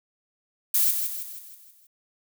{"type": "noise with echo", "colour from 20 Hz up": "violet", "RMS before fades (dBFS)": -21, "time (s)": [0.74, 0.91], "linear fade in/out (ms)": 5, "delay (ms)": 160, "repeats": 6, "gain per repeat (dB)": -6, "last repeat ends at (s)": 1.87, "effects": []}